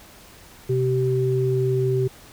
sine tone pair together, 128.4 / 384.8 Hz, C3 / G4, -32 / -32 cents, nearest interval octave + perfect fifth, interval 1900 cents, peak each -21 / -21 dBFS, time 0.69-2.08 s, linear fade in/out 10 ms, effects pink hiss -47 dBFS RMS until 2.32 s

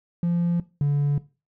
triangle tone pair in turn, 172.4 / 143.78 Hz, F3 / D3, -22 / -36 cents, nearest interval minor third, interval 314 cents, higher first, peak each -17 / -15 dBFS, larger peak second, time 0.23-0.6 / 0.81-1.18 s, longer neither, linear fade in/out 2 ms, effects noise-tail reverb RT60 0.3 s tail -20 dB re dry + tanh soft clip ceiling -15 dBFS

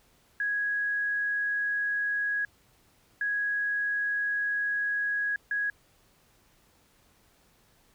sine tone bursts at uneven times, 1661.2 Hz, G#6, in tune, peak -26 dBFS, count 3, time 0.4-2.45 / 3.21-5.36 / 5.51-5.7 s, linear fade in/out 2 ms, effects pink hiss -64 dBFS RMS until 7.94 s

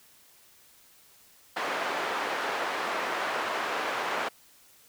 white band-pass noise, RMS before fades -31 dBFS, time 1.56-4.29 s, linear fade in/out 10 ms, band 420 to 1500 Hz, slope 12 dB/octave, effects white hiss -58 dBFS RMS until 4.88 s

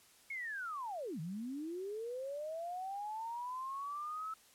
sine linear two-way sweep, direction down then up, 2211 to 149.1 to 1312 Hz, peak -39 dBFS, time 0.3-4.34 s, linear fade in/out 5 ms, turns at 1.2 s, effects white hiss -64 dBFS RMS until 4.54 s + low-pass 12000 Hz 12 dB/octave

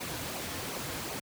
pink noise with flanger, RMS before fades -37 dBFS, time 0-1.2 s, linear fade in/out 10 ms, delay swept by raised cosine 0.56 to 5.36 ms, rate 2.7 Hz, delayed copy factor -0.55, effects high-pass 80 Hz 12 dB/octave

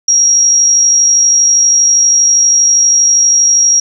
sine tone with amplitude modulation, 5650 Hz, F8, 19 cents sharp, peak -4 dBFS, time 0.08-3.8 s, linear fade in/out 5 ms, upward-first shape sine, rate 52.5 Hz, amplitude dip 30%, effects 7-bit

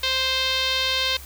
5% pulse tone with low-pass filter, 523.3 Hz, C5, in tune, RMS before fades -23 dBFS, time 0.03-1.17 s, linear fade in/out 5 ms, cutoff 3800 Hz, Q 2.8, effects added 66 Hz sine -40 dBFS peak until 1.25 s + white hiss -43 dBFS RMS until 1.25 s

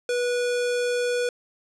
square tone, 488.3 Hz, B4, 20 cents flat, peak -23 dBFS, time 0.09-1.29 s, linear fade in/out 2 ms, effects resampled to 22050 Hz + 10-bit

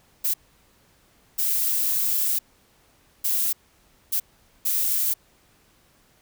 violet noise bursts at uneven times, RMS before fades -23 dBFS, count 5, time 0.24-0.34 / 1.38-2.39 / 3.24-3.53 / 4.12-4.2 / 4.65-5.14 s, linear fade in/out 10 ms, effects pink hiss -60 dBFS RMS until 6.21 s

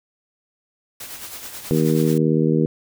white noise with tremolo, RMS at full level -33 dBFS, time 1-2.18 s, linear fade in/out 5 ms, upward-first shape sine, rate 9.3 Hz, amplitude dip 50%
harmonic tone, 78.8 Hz, D#2, 23 cents sharp, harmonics 2 / 3 / 4 / 5 / 6, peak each -19 / -21 / -22 / -23 / -24 dBFS, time 1.71-2.66 s, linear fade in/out 0 ms
effects none

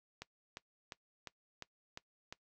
click train, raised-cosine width 0.2 ms, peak -27 dBFS, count 7, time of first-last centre 0.22-2.325 s, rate 2.85 Hz, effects noise-tail reverb RT60 0.1 s tail -20 dB re dry

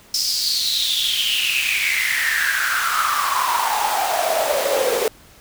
pink noise with high-pass filter sweep, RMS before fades -20 dBFS, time 0.14-5.08 s, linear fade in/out 2 ms, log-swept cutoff 5300 to 450 Hz, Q 8.3, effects pink hiss -48 dBFS RMS until 5.4 s

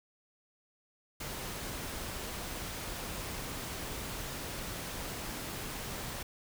pink noise, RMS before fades -40 dBFS, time 1.2-6.23 s, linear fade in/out 5 ms, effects none

